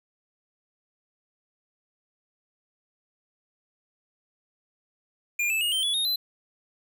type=tone with pitch steps; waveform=square; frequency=2408 / 2626 / 2864 / 3123 / 3405 / 3714 / 4050 Hz; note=D7 / E7 / F7 / G7 / G#7 / A#7 / B7; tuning=+43 / -7 / +43 / -7 / +42 / -7 / +43 cents; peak=-24 dBFS; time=5.39-6.16 s; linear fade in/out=5 ms; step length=110 ms; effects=none